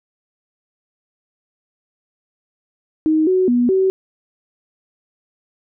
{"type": "tone with pitch steps", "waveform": "sine", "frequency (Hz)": [313.1, 371.7, 243.4, 380.1], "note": ["D#4", "F#4", "B3", "F#4"], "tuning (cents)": [11, 8, -25, 47], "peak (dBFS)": -12, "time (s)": [3.06, 3.9], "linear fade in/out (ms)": 0, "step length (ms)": 210, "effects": []}